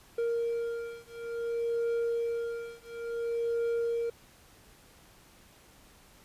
triangle beating tone pair, 466.2 / 466.77 Hz, A#4 / A#4, 0 / +2 cents, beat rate 0.57 Hz, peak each -31 dBFS, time 0.18-4.1 s, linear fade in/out 5 ms, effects pink hiss -58 dBFS RMS until 6.24 s + resampled to 32000 Hz

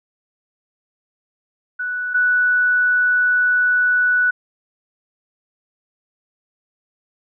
sine tone pair in turn, 1480 / 1480 Hz, F#6 / F#6, 0 / 0 cents, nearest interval unison, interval 0 cents, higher neither, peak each -21 / -13 dBFS, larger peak second, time 1.79-2.14 / 2.14-4.31 s, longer second, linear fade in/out 10 ms, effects none

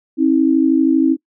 sine tone pair together, 268.2 / 320.9 Hz, C4 / E4, +43 / -46 cents, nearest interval minor third, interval 311 cents, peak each -13 dBFS, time 0.17-1.17 s, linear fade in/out 50 ms, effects noise-tail reverb RT60 0.1 s tail -21 dB re dry

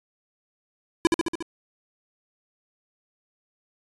square tone with echo, 334.7 Hz, E4, 26 cents sharp, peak -15 dBFS, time 1.05-1.07 s, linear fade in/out 0 ms, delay 71 ms, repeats 5, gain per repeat -3 dB, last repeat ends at 1.425 s, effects resampled to 24000 Hz

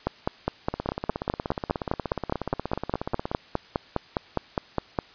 two click trains, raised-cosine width 1 ms, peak -9 / -14 dBFS, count 25 / 44, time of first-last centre 0.07-4.988 / 0.74-3.315 s, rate 4.88 / 16.7 Hz, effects white hiss -51 dBFS RMS until 5.14 s + resampled to 11025 Hz

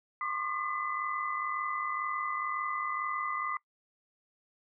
sine tone cluster, 1060 / 1102 / 1207 / 2010 Hz, C6 / C#6 / D6 / B6, +22 / -11 / +47 / +30 cents, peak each -40 / -40 / -34 / -38 dBFS, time 0.21-3.57 s, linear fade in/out 2 ms, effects noise-tail reverb RT60 0.1 s tail -21 dB re dry

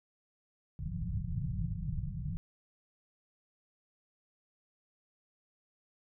white low-pass noise, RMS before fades -36 dBFS, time 0.79-2.37 s, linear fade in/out 0 ms, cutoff 180 Hz, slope 96 dB/octave, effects none

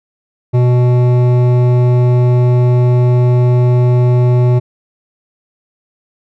triangle tone with hard clipping, 123.47 Hz, B2, in tune, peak -9 dBFS, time 0.53-4.6 s, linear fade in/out 20 ms, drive 16 dB, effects none

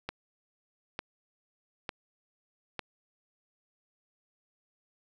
click train, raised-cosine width 0.3 ms, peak -18 dBFS, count 4, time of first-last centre 0.09-2.793 s, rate 1.11 Hz, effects 10-bit

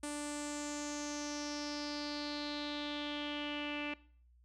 sawtooth tone with low-pass filter sweep, 293.7 Hz, D4, in tune, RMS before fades -40 dBFS, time 0.03-3.94 s, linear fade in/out 5 ms, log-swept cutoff 8900 to 2600 Hz, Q 5.6, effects noise-tail reverb RT60 0.5 s tail -20 dB re dry + added 60 Hz sine -62 dBFS peak until 4.44 s

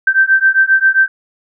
sine beating tone pair, 1555 / 1562.5 Hz, G6 / G6, -14 / -6 cents, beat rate 7.5 Hz, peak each -11 dBFS, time 0.07-1.08 s, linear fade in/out 5 ms, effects none

